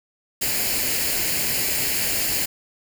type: noise with comb filter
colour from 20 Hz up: white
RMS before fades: -23 dBFS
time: 0.41-2.46 s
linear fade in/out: 10 ms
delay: 0.42 ms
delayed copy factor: +0.6
effects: none